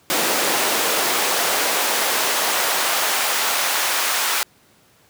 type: noise with high-pass filter sweep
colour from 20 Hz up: pink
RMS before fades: -20 dBFS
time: 0.1-4.43 s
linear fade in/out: 0 ms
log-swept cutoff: 390 to 1000 Hz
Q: 0.84
effects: pink hiss -55 dBFS RMS until 5.09 s + high-pass 100 Hz 12 dB/octave